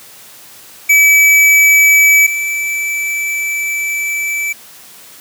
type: tone pair in turn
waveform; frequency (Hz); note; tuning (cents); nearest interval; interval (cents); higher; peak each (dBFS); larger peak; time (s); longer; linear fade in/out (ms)
square; 2295 / 2315; D7 / D7; -40 / -25; unison; 15; second; -6 / -16; first; 0.89-2.27 / 2.27-4.53; second; 10
effects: white hiss -38 dBFS RMS until 5.2 s + high-pass 100 Hz 12 dB/octave